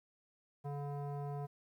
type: tone with low-pass filter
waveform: square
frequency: 143.2 Hz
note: D3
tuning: 43 cents flat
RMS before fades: -41 dBFS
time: 0.64-1.47 s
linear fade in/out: 20 ms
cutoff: 830 Hz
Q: 2.2
effects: 12-bit